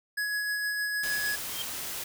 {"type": "tone with tremolo", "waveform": "square", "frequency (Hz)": 1678, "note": "G#6", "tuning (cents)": 17, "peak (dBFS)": -28, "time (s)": [0.17, 1.36], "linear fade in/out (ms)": 10, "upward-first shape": "sine", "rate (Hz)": 6.5, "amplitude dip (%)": 25}
{"type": "noise", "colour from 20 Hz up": "white", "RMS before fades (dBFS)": -36, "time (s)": [1.03, 2.04], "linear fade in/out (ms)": 5}
{"type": "tone with exponential growth", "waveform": "sine", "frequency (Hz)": 3170, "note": "G7", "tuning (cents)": 19, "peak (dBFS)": -30, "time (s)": [1.4, 1.62], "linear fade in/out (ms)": 0, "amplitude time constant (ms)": 46}
{"effects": []}